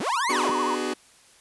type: linear two-way sweep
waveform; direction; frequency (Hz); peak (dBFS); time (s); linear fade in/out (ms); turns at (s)
sawtooth; up then down; 146.1 to 2291 to 146.1; -23; 0-0.5; 5; 0.31
type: tone with vibrato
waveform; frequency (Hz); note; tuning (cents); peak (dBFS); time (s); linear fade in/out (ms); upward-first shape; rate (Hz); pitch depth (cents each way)
sine; 1018; C6; -48; -24; 0.05-0.76; 20; sine; 13; 170
type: chord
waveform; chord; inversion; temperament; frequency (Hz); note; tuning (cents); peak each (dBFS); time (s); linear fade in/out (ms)
sawtooth; G# half-diminished seventh; first; just; 249.2 / 299 / 373.8 / 415.3; B3 / D4 / F#4 / G#4; +16 / +31 / +18 / 0; -28 / -28 / -25 / -30; 0.29-0.94; 10
effects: white hiss -55 dBFS RMS until 1.4 s + resampled to 24000 Hz